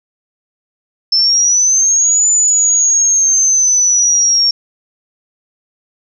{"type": "linear two-way sweep", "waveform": "sine", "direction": "up then down", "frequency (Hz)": [5274, 7040, 5500], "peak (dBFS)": -8, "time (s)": [1.12, 4.51], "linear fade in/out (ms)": 5, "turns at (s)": 2.29, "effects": []}